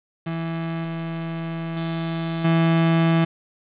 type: tone with level steps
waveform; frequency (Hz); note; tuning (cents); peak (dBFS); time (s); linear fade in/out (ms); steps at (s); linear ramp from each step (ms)
35% pulse; 164.81; E3; 0; -23 / -25 / -22 / -14; 0.26-3.25; 10; 0.84 / 1.76 / 2.44; 10
effects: resampled to 8000 Hz + 7-bit